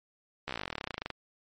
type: slowing click train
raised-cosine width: 0.3 ms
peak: -18 dBFS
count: 25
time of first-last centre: 0.48-1.103 s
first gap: 14 ms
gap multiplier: 1.05
effects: MP3 48 kbps